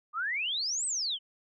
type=exponential two-way sweep; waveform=sine; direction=up then down; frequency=1174.7 to 8400 to 2955 Hz; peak=-29 dBFS; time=0.13-1.19 s; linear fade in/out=50 ms; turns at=0.86 s; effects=none